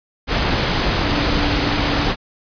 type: tone in noise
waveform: sine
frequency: 290 Hz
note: D4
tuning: 22 cents flat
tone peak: -24 dBFS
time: 1-2.12 s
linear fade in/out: 50 ms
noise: pink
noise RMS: -18 dBFS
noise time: 0.27-2.16 s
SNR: -9 dB
effects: resampled to 11025 Hz